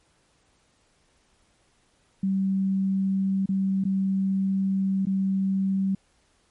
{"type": "tone with dropouts", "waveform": "sine", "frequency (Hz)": 192.8, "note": "G3", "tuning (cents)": -28, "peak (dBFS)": -21, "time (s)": [2.23, 5.95], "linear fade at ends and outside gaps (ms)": 5, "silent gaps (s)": [[3.459, 3.489], [3.84, 3.851], [5.054, 5.068]], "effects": ["pink hiss -65 dBFS RMS until 6.5 s", "MP3 48 kbps"]}